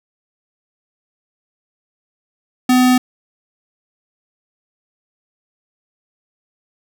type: tone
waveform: square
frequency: 252.3 Hz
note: B3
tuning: 37 cents sharp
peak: -10 dBFS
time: 2.69-2.98 s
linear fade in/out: 5 ms
effects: none